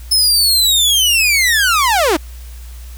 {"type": "linear sweep", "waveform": "sawtooth", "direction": "down", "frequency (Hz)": [5250, 277.2], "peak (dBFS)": -7, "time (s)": [0.11, 2.17], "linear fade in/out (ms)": 10, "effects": ["added 60 Hz sine -29 dBFS peak until 2.97 s", "white hiss -43 dBFS RMS until 2.97 s"]}